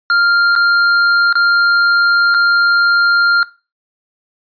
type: tone with dropouts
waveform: square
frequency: 1396.9 Hz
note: F6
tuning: in tune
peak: -10 dBFS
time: 0.1-3.43 s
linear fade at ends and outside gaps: 1 ms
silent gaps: 0.553-0.561 / 1.327-1.354 / 2.342-2.346 s
effects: noise-tail reverb RT60 0.3 s tail -18 dB re dry + resampled to 11025 Hz